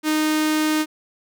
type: tone with notch filter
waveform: sawtooth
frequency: 308.7 Hz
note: D#4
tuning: 14 cents flat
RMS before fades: -20 dBFS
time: 0.03-0.86 s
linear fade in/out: 50 ms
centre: 700 Hz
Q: 1.5
effects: none